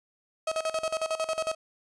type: tone with tremolo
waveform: 35% pulse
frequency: 639 Hz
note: D#5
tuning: 46 cents sharp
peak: -24 dBFS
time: 0.47-1.55 s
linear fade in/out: 5 ms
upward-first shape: square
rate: 11 Hz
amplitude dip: 80%
effects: resampled to 24000 Hz